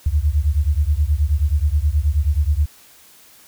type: beating tone pair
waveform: sine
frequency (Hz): 70 / 79.4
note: C#2 / D#2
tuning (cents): +18 / +36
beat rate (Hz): 9.4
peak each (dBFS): -17 / -18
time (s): 0.06-2.66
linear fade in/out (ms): 5
effects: white hiss -48 dBFS RMS until 3.47 s